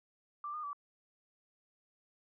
sine tone with pitch steps, 1176 / 1221 / 1153 Hz, D6 / D#6 / D6, +2 / -33 / -32 cents, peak -38 dBFS, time 0.44-0.731 s, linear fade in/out 2 ms, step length 97 ms, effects none

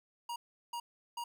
square tone bursts, 948 Hz, A#5, 29 cents sharp, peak -38 dBFS, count 3, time 0.29-1.24 s, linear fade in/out 5 ms, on 70 ms, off 370 ms, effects none

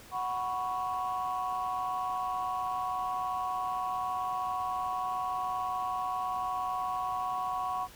sine chord, F# suspended fourth, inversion none, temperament equal, 740 / 987.8 / 1108.7 Hz, F#5 / B5 / C#6, 0 / 0 / 0 cents, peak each -33 / -36 / -33 dBFS, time 0.11-7.88 s, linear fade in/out 50 ms, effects tanh soft clip ceiling -24 dBFS + pink hiss -52 dBFS RMS until 7.95 s

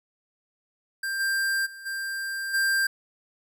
square tone with level steps, 1585 Hz, G6, 19 cents sharp, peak -28 / -24 / -41 / -30 / -22 dBFS, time 1.03-2.87 s, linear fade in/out 5 ms, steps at 1.19 / 1.65 / 1.85 / 2.53 s, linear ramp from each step 20 ms, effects none

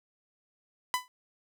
sawtooth tone with exponential decay, 1000 Hz, B5, 21 cents sharp, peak -19 dBFS, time 0.94-1.08 s, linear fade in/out 0 ms, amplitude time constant 29 ms, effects none

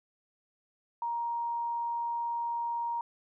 sine tone, 939 Hz, A#5, 12 cents sharp, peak -30 dBFS, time 1.02-3.01 s, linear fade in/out 2 ms, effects none

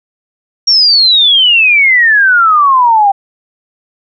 sine exponential sweep, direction down, 5630 to 777 Hz, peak -4 dBFS, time 0.67-3.12 s, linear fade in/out 10 ms, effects none

